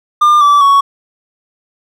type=tone with pitch steps; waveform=triangle; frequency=1200 / 1157.1 / 1115.8 Hz; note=D6 / D6 / C#6; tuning=+37 / -26 / +11 cents; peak=-3 dBFS; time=0.21-0.81 s; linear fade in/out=10 ms; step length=200 ms; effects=none